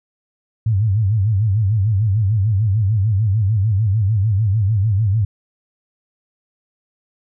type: tone with vibrato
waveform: sine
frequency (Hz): 103.83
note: G#2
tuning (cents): 0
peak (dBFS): -13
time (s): 0.66-5.25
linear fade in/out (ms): 5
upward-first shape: sine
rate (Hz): 6.7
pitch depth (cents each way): 170
effects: none